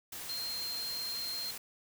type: tone in noise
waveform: sine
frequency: 4186 Hz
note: C8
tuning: in tune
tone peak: -36 dBFS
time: 0.29-1.51 s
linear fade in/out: 5 ms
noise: white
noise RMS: -43 dBFS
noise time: 0.12-1.58 s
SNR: +4 dB
effects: none